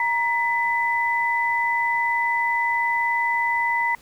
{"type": "tone pair together", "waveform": "sine", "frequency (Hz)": [939, 2000], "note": ["A#5", "B6"], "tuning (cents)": [12, 21], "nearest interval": "octave + minor second", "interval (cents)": 1309, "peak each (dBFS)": -22, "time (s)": [0, 3.95], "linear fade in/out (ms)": 2, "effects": ["pink hiss -52 dBFS RMS until 4.01 s"]}